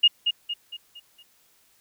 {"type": "tone with echo", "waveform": "sine", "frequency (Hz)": 2852, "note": "F7", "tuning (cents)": 36, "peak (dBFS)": -12, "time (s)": [0.03, 0.08], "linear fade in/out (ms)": 10, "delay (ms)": 230, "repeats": 5, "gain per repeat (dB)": -7, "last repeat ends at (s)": 1.23, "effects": ["white hiss -62 dBFS RMS until 1.8 s"]}